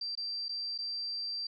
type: tone with dropouts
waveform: sine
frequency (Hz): 4699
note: D8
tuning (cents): 0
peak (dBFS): -34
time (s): 0.01-1.47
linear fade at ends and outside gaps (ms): 5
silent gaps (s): 0.153-0.174 / 0.484-0.491 / 0.779-0.786
effects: none